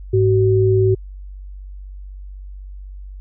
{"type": "tone pair together", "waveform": "sine", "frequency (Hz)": [105.5, 377.7], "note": ["G#2", "F#4"], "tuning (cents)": [28, 36], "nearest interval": "octave + minor seventh", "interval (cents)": 2208, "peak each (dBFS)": -14, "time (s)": [0.13, 0.95], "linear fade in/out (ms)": 10, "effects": ["added 48 Hz sine -31 dBFS peak until 3.2 s"]}